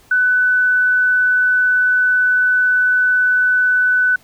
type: tone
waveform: sine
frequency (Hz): 1497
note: F#6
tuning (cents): +20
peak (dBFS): -11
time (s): 0.11-4.16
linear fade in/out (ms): 5
effects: pink hiss -50 dBFS RMS until 4.23 s